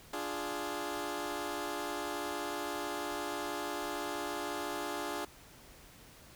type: chord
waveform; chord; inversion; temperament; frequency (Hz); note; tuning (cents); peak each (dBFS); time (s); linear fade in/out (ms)
15% pulse; D diminished; none; equal; 293.7 / 349.2 / 415.3; D4 / F4 / Ab4; 0 / 0 / 0; -34; 0.13-5.25; 5
effects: pink hiss -56 dBFS RMS until 6.35 s